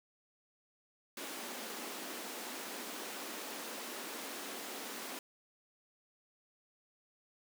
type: high-pass noise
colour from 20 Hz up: pink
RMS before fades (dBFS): -44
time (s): 1.17-5.19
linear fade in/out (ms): 2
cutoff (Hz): 220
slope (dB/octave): 48
effects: none